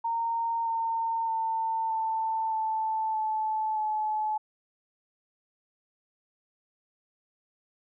sine tone with pitch steps, 921 / 910.4 / 900 / 889.6 / 879.4 / 869.3 / 859.3 Hz, A#5 / A#5 / A5 / A5 / A5 / A5 / A5, -21 / -41 / +39 / +19 / -1 / -21 / -41 cents, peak -26 dBFS, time 0.04-4.38 s, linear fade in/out 10 ms, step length 620 ms, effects none

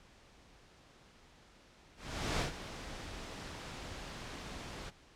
pink noise with ADSR envelope, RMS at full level -33 dBFS, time 1.96-4.91 s, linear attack 440 ms, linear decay 110 ms, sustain -12 dB, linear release 27 ms, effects pink hiss -61 dBFS RMS until 5.15 s + low-pass 6000 Hz 12 dB/octave

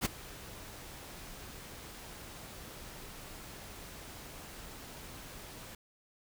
pink noise with ADSR envelope, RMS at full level -29 dBFS, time 0.01-5.75 s, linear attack 43 ms, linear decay 15 ms, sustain -19 dB, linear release 3 ms, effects none

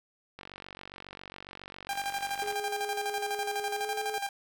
click train, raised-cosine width 0.3 ms, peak -27 dBFS, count 102, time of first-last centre 0.39-2.525 s, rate 47.3 Hz
sawtooth tone with tremolo, 797 Hz, G5, 28 cents sharp, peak -26 dBFS, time 1.89-4.29 s, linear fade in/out 2 ms, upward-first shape square, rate 12 Hz, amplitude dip 60%
triangle tone with pitch glide, 416.3 to 427.8 Hz, G#4 to A4, +4 to -49 cents, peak -34 dBFS, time 2.42-4.18 s, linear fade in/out 2 ms, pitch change +47 cents, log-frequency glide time 3.74-3.93 s
effects none

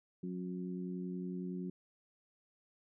harmonic tone, 90.8 Hz, F#2, 32 cents flat, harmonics 2 / 3 / 4, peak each -39 / -46 / -46 dBFS, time 0.23-1.7 s, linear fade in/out 5 ms, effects none

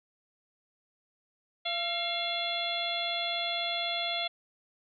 harmonic tone with a mistuned harmonic, 684 Hz, F5, 36 cents flat, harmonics 1 / 2 / 3 / 4 / 5 / 6, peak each -35 / -43 / -37 / -40 / -33 / -39 dBFS, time 1.65-4.28 s, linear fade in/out 10 ms, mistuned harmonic 3, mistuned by +66 cents, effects none

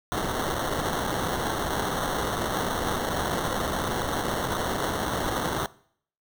violet noise with sample-and-hold, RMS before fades -28 dBFS, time 0.12-5.66 s, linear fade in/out 0 ms, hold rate 2450 Hz, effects noise-tail reverb RT60 0.6 s tail -21 dB re dry

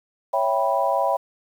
sine chord, C# half-diminished seventh, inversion none, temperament equal with one note detuned, 554.4 / 659.3 / 784 / 982.6 Hz, C#5 / E5 / G5 / B5, 0 / 0 / 0 / -9 cents, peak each -24 dBFS, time 0.33-1.17 s, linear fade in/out 10 ms, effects 8-bit

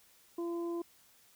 harmonic tone, 340.9 Hz, F4, 42 cents flat, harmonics 1 / 2 / 3, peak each -34 / -49 / -48 dBFS, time 0.38-0.82 s, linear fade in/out 5 ms, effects white hiss -64 dBFS RMS until 1.35 s

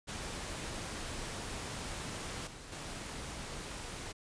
pink noise with level steps, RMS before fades -41 / -49 / -43 dBFS, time 0.07-4.13 s, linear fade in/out 20 ms, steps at 2.47 / 2.72 s, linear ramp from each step 2 ms, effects resampled to 22050 Hz

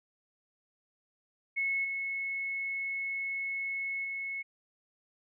sine tone with level steps, 2191 Hz, C#7, 21 cents flat, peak -28 / -32 / -34 dBFS, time 1.56-4.43 s, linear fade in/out 20 ms, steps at 1.84 / 4.04 s, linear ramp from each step 10 ms, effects none

